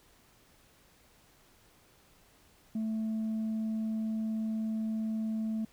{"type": "tone", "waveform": "sine", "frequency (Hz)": 220, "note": "A3", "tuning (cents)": 0, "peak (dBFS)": -28, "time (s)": [2.75, 5.65], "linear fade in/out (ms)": 5, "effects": ["tanh soft clip ceiling -29 dBFS", "pink hiss -63 dBFS RMS until 5.72 s"]}